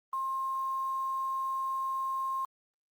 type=tone with quantisation; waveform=sine; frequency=1064 Hz; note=C6; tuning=29 cents sharp; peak=-30 dBFS; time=0.13-2.45 s; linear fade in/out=2 ms; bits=9; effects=Opus 24 kbps